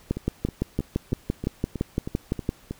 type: two click trains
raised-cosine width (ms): 3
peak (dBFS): -10 / -17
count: 15 / 9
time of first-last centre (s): 0.11-2.491 / 0.17-2.71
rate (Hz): 5.88 / 3.15
effects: pink hiss -54 dBFS RMS until 2.79 s